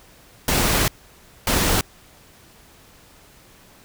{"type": "noise bursts at uneven times", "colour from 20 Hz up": "pink", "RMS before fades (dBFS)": -19, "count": 2, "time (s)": [[0.48, 0.88], [1.47, 1.81]], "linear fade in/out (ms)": 2, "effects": ["pink hiss -50 dBFS RMS until 3.84 s"]}